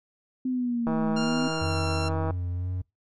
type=linear two-way sweep; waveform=sine; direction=down then up; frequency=258.8 to 215 to 258.8 Hz; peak=-24 dBFS; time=0.45-1.48 s; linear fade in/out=5 ms; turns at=1.11 s
type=click train; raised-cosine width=1 ms; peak=-17 dBFS; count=231; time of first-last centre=0.87-2.308 s; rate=160 Hz
type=tone with pitch glide; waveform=15% pulse; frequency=1396.9 to 1364.2 Hz; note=F6 to F6; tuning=0 to -41 cents; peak=-25 dBFS; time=1.16-2.09 s; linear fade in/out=10 ms; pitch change=-41 cents; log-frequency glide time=1.54-1.81 s
type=tone with vibrato; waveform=triangle; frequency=90 Hz; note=F#2; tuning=47 cents flat; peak=-25 dBFS; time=1.61-2.82 s; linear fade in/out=10 ms; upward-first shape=sine; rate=2 Hz; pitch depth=29 cents each way
effects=noise-tail reverb RT60 0.2 s tail -24 dB re dry + MP3 48 kbps